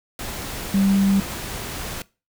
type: tone in noise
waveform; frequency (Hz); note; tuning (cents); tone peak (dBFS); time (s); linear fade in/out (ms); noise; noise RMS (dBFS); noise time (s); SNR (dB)
sine; 196; G3; 0; -15; 0.74-1.2; 2; pink; -31; 0.19-2.02; +13
effects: noise-tail reverb RT60 0.3 s tail -21 dB re dry